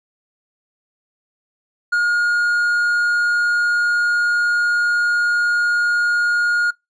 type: tone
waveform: triangle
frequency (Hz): 1429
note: F6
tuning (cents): +39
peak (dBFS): -12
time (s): 1.92-6.71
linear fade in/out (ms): 10
effects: noise-tail reverb RT60 0.2 s tail -26 dB re dry + resampled to 22050 Hz